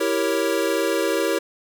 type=chord; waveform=square; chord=E diminished seventh; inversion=none; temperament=equal; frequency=329.6 / 392 / 466.2 / 554.4 Hz; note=E4 / G4 / Bb4 / Db5; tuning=0 / 0 / 0 / 0 cents; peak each=-26 dBFS; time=0-1.39 s; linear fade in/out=10 ms; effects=none